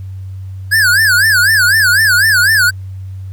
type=tone with vibrato; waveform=square; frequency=1600 Hz; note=G6; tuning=35 cents sharp; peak=-8 dBFS; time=0.71-2.71 s; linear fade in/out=20 ms; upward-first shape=sine; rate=4 Hz; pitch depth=200 cents each way; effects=added 95 Hz sine -23 dBFS peak until 3.32 s + pink hiss -53 dBFS RMS until 3.32 s